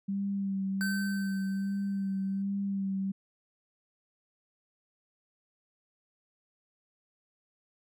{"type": "tone with vibrato", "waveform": "sine", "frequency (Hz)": 196, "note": "G3", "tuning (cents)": 0, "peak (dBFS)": -29, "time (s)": [0.08, 3.12], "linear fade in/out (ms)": 10, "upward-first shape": "sine", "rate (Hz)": 1.3, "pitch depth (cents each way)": 26}
{"type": "tone with exponential decay", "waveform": "square", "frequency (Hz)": 1541, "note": "G6", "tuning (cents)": -30, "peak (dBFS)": -31, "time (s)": [0.81, 2.42], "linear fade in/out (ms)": 0, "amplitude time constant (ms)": 350}
{"effects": []}